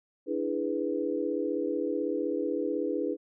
sine chord, E dominant seventh, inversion third, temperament equal, 293.7 / 329.6 / 415.3 / 493.9 Hz, D4 / E4 / G#4 / B4, 0 / 0 / 0 / 0 cents, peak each -33 dBFS, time 0.26-3.17 s, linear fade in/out 50 ms, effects none

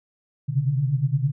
sine tone cluster, 127.4 / 137.9 / 146.8 Hz, C3 / C#3 / D3, -46 / -9 / 0 cents, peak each -24 dBFS, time 0.48-1.32 s, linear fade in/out 20 ms, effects none

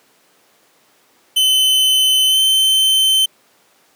45% pulse tone with pitch glide, 3045 to 3086 Hz, F#7 to G7, +49 to -28 cents, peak -11 dBFS, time 1.36-3.26 s, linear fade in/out 10 ms, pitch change +23 cents, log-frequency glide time 2.28-2.39 s, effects pink hiss -54 dBFS RMS until 3.95 s + high-pass 300 Hz 12 dB/octave

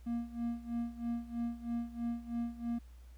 triangle tone with tremolo, 235.2 Hz, A#3, 16 cents sharp, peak -30 dBFS, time 0.06-2.79 s, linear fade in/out 10 ms, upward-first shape sine, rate 3.1 Hz, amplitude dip 85%, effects added 60 Hz sine -51 dBFS peak until 3.17 s + pink hiss -69 dBFS RMS until 3.17 s

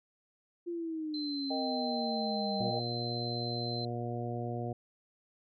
sine exponential sweep, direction down, 349.2 to 190.5 Hz, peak -34 dBFS, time 0.66-2.71 s, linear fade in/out 20 ms
sine tone, 4090 Hz, C8, 40 cents flat, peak -38 dBFS, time 1.14-3.85 s, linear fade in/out 2 ms
sine chord, Eb major, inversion second, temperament equal, 466.2 / 622.3 / 784 Hz, Bb4 / Eb5 / G5, 0 / 0 / 0 cents, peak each -41 / -37 / -37 dBFS, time 1.5-2.8 s, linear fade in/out 10 ms
harmonic tone, 119.4 Hz, A#2, 42 cents sharp, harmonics 1 / 2 / 3 / 4 / 5 / 6, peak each -37 / -41 / -42 / -43 / -45 / -42 dBFS, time 2.6-4.73 s, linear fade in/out 5 ms
effects none

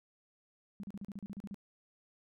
sine tone bursts, 200 Hz, G3, 35 cents sharp, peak -40 dBFS, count 11, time 0.8-1.544 s, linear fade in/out 0 ms, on 34 ms, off 37 ms, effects none

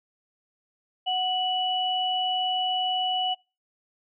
sine tone pair together, 740 / 2949 Hz, F#5 / F#7, 0 / -6 cents, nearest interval 2 octaves, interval 2394 cents, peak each -26 dBFS, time 1.06-3.35 s, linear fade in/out 20 ms, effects noise-tail reverb RT60 0.3 s tail -26 dB re dry

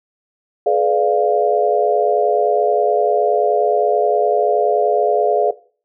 sine chord, G# diminished seventh, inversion none, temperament equal with one note detuned, 424.3 / 493.9 / 587.3 / 698.5 Hz, G#4 / B4 / D5 / F5, +37 / 0 / 0 / 0 cents, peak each -16 / -20 / -18 / -17 dBFS, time 0.66-5.51 s, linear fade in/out 5 ms, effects noise-tail reverb RT60 0.4 s tail -18 dB re dry

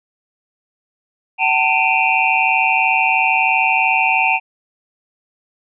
sine tone cluster, 760 / 893 / 2379 / 2522 / 2726 Hz, F#5 / A5 / D7 / D#7 / F7, +46 / +25 / +22 / +23 / -43 cents, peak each -19 dBFS, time 1.38-4.4 s, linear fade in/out 50 ms, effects none

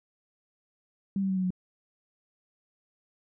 sine tone with pitch steps, 196 / 192.63 / 189.32 / 186.07 / 182.87 Hz, G3 / G3 / F#3 / F#3 / F#3, 0 / -30 / +40 / +10 / -20 cents, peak -25 dBFS, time 1.16-1.505 s, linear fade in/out 2 ms, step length 69 ms, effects none

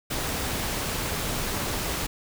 pink noise, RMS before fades -29 dBFS, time 0.1-2.07 s, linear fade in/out 10 ms, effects none

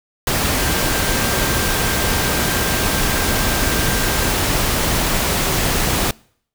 sine tone in noise, 1581 Hz, G6, 14 cents sharp, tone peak -28 dBFS, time 0.58-4.31 s, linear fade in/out 2 ms, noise pink, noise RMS -18 dBFS, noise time 0.27-6.11 s, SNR -13 dB, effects noise-tail reverb RT60 0.6 s tail -25 dB re dry

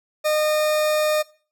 40% pulse tone, 611 Hz, D#5, 32 cents flat, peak -17 dBFS, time 0.24-1.23 s, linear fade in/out 20 ms, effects noise-tail reverb RT60 0.4 s tail -20 dB re dry

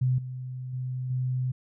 sine tone with level steps, 127.7 Hz, C3, 42 cents flat, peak -21 / -33 / -29 / -25 dBFS, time 0.01-1.52 s, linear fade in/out 10 ms, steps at 0.18 / 0.73 / 1.1 s, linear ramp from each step 5 ms, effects none

